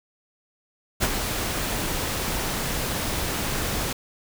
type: noise with ADSR envelope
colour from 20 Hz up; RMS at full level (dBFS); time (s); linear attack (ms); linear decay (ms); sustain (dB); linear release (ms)
pink; -20; 1-3.93; 33; 42; -7; 5
effects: none